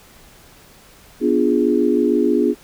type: chord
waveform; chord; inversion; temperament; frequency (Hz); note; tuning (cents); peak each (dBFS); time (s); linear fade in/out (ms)
sine; B diminished seventh; none; equal; 246.9 / 293.7 / 349.2 / 415.3; B3 / D4 / F4 / Ab4; 0 / 0 / 0 / 0; -19; 1.2-2.55; 50
effects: pink hiss -47 dBFS RMS until 2.63 s